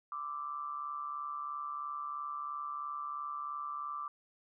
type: tone with amplitude modulation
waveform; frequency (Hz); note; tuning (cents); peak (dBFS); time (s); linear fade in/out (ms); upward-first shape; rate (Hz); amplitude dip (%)
sine; 1174.7; D6; 0; -34; 0.12-4.08; 2; sine; 143; 65
effects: none